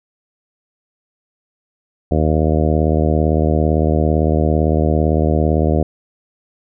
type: harmonic tone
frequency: 77.78 Hz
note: D#2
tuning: in tune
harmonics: 1 / 2 / 3 / 4 / 5 / 6 / 7 / 8 / 9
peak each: -16 / -19 / -21 / -22 / -23 / -24 / -24 / -25 / -26 dBFS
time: 2.11-5.83 s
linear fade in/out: 5 ms
effects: none